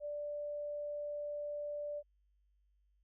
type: tone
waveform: sine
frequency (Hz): 587.3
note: D5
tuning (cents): 0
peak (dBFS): -38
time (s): 0-2.03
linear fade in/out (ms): 50
effects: added 50 Hz sine -70 dBFS peak until 3.03 s